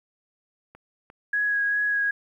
clicks, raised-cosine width 0.5 ms, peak -31 dBFS, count 2, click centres 0.75 / 1.101 s
sine tone with vibrato, 1661.2 Hz, G#6, in tune, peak -21 dBFS, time 1.33-2.11 s, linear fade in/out 5 ms, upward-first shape sine, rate 2.5 Hz, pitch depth 14 cents each way
effects 10-bit

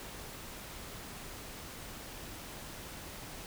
silence, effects pink hiss -46 dBFS RMS until 3.46 s

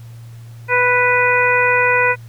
harmonic tone, 493.9 Hz, B4, in tune, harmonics 1 / 2 / 3 / 4 / 5, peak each -18 / -18 / -18 / -18 / -18 dBFS, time 0.68-2.16 s, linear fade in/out 50 ms, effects added 116 Hz sine -33 dBFS peak until 2.28 s + pink hiss -50 dBFS RMS until 2.28 s

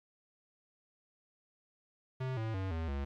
square tone with pitch steps, 130 / 111.23 / 95.17 / 81.42 / 69.67 Hz, C3 / A2 / F#2 / E2 / C#2, -11 / +19 / +49 / -21 / +9 cents, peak -35 dBFS, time 2.2-3.05 s, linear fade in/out 10 ms, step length 170 ms, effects low-pass 3000 Hz 12 dB/octave + 12-bit

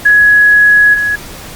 sine tone with level steps, 1677 Hz, G#6, 16 cents sharp, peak -3 / -10 dBFS, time 0.05-1.16 s, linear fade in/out 10 ms, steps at 0.93 s, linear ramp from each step 20 ms, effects pink hiss -29 dBFS RMS until 1.55 s + Opus 48 kbps

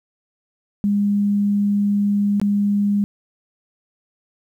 sine tone with dropouts, 203.4 Hz, G#3, 36 cents flat, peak -15 dBFS, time 0.84-3.04 s, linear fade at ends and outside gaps 0 ms, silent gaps 2.399-2.415 s, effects 9-bit

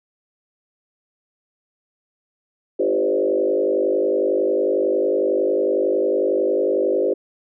sine tone with frequency modulation, 451.3 Hz, A4, 44 cents sharp, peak -16 dBFS, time 2.79-7.14 s, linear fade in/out 10 ms, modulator 51 Hz, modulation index 2.3, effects none

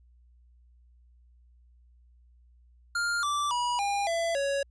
square tone with pitch steps, 1404 / 1167.1 / 970.1 / 806.4 / 670.3 / 557.2 Hz, F6 / D6 / B5 / G5 / E5 / C#5, +9 / -11 / -31 / +49 / +29 / +9 cents, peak -27 dBFS, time 2.95-4.63 s, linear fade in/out 5 ms, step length 280 ms, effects added 60 Hz sine -56 dBFS peak until 4.7 s + resampled to 22050 Hz

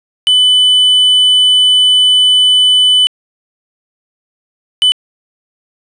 triangle tone bursts at uneven times, 3000 Hz, F#7, 23 cents sharp, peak -4 dBFS, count 2, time 0.27-3.07 / 4.82-4.92 s, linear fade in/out 0 ms, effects resampled to 22050 Hz + 7-bit

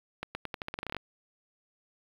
accelerating click train, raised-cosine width 0.3 ms, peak -18 dBFS, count 14, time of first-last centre 0.23-0.966 s, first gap 120 ms, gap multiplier 0.86, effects low-pass 4000 Hz 12 dB/octave + 8-bit

